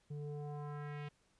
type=tone with low-pass filter sweep; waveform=square; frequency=146.8 Hz; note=D3; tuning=in tune; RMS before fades=-44 dBFS; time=0.1-1.09 s; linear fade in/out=10 ms; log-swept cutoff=300 to 2900 Hz; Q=2; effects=pink hiss -74 dBFS RMS until 1.39 s + resampled to 22050 Hz